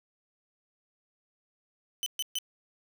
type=tone bursts; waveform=sawtooth; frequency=3026 Hz; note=F#7; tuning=38 cents sharp; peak=-26 dBFS; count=3; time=2.03-2.386 s; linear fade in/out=0 ms; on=32 ms; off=130 ms; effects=none